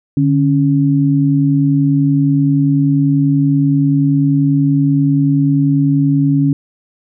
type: tone pair together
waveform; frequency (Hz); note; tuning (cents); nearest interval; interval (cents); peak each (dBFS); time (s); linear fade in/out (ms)
sine; 146.84 / 277.2; D3 / C#4; 0 / 0; major seventh; 1100; -12; 0.17-6.53; 2
effects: none